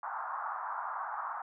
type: band-pass noise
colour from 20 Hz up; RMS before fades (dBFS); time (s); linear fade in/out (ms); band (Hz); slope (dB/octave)
pink; -38; 0.03-1.42; 5; 790 to 1400; 48
effects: none